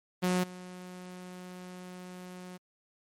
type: tone with level steps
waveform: sawtooth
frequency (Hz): 181.6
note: F#3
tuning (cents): -32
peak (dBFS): -22 / -39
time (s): 0.22-2.58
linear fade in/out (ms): 20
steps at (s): 0.43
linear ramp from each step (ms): 10
effects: MP3 64 kbps